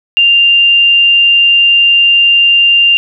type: tone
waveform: sine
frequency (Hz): 2791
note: F7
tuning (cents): -2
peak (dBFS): -4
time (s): 0.17-2.97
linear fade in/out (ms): 0
effects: none